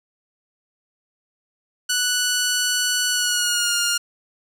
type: tone with pitch glide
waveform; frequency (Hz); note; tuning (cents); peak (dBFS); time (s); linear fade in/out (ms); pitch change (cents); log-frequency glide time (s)
10% pulse; 1480 to 1413.2; F#6 to F6; 0 to +20; -10; 1.89-3.98; 10; -80; 3.1-3.76
effects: none